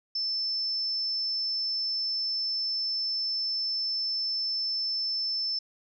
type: tone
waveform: sine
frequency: 5290 Hz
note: E8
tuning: 5 cents sharp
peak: -27 dBFS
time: 0.15-5.59 s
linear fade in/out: 5 ms
effects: none